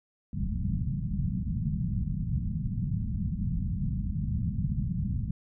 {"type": "low-pass noise", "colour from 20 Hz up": "white", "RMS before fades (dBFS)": -30, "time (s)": [0.33, 5.31], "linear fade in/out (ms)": 5, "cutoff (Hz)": 200, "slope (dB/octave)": 48, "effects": []}